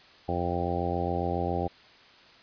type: harmonic tone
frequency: 87.31 Hz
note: F2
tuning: in tune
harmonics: 1 / 2 / 3 / 4 / 5 / 6 / 7 / 8 / 9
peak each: -33 / -35 / -37 / -35 / -36 / -36 / -38 / -37 / -33 dBFS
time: 0.28-1.68 s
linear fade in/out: 10 ms
effects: white hiss -54 dBFS RMS until 2.42 s + resampled to 11025 Hz